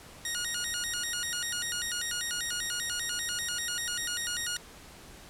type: tone with vibrato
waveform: 10% pulse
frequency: 1641 Hz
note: G#6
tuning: 21 cents flat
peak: -22 dBFS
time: 0.25-4.57 s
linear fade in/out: 2 ms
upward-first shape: square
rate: 5.1 Hz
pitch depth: 230 cents each way
effects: pink hiss -50 dBFS RMS until 5.29 s + low-pass 12000 Hz 12 dB/octave